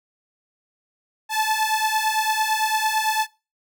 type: beating tone pair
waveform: sawtooth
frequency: 866 / 874.9 Hz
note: A5 / A5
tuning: -28 / -10 cents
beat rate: 8.9 Hz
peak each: -19 dBFS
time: 1.29-3.27 s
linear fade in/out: 50 ms
effects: noise-tail reverb RT60 0.3 s tail -22 dB re dry